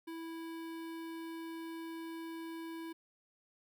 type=tone with notch filter; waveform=square; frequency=328.8 Hz; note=E4; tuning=4 cents flat; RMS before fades=-44 dBFS; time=0.07-2.93 s; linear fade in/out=10 ms; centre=6600 Hz; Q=1.1; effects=none